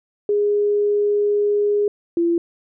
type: tone pair in turn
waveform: sine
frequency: 412.5 / 339.8 Hz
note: G#4 / F4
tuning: -12 / -47 cents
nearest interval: minor third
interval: 335 cents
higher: first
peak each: -15 dBFS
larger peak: neither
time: 0.29-1.88 / 2.17-2.38 s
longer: first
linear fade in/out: 2 ms
effects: none